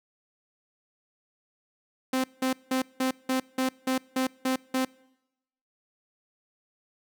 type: tone bursts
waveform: sawtooth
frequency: 260 Hz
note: C4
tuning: 11 cents flat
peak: -20 dBFS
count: 10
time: 2.13-4.85 s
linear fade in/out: 5 ms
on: 110 ms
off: 180 ms
effects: noise-tail reverb RT60 0.9 s tail -24 dB re dry